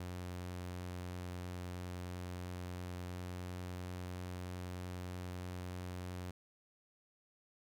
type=tone with pitch glide; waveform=sawtooth; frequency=89.7 to 90.32 Hz; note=F2 to F#2; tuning=+47 to -41 cents; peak=-38 dBFS; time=0-6.31 s; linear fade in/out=5 ms; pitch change=+12 cents; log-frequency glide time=3.06-3.74 s; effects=none